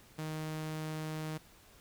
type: tone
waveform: sawtooth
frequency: 156.1 Hz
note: D#3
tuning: 6 cents sharp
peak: -33 dBFS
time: 0.18-1.38 s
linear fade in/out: 10 ms
effects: pink hiss -60 dBFS RMS until 1.8 s